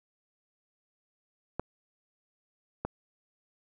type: clicks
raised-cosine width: 1 ms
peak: -17 dBFS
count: 2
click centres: 1.596 / 2.85 s
effects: none